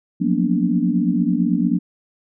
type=tone cluster; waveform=sine; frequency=176.1 / 185.1 / 230 / 245.7 / 289.9 Hz; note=F3 / F#3 / A#3 / B3 / D4; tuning=+15 / +1 / -23 / -9 / -22 cents; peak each=-22 dBFS; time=0.2-1.79 s; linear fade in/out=20 ms; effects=none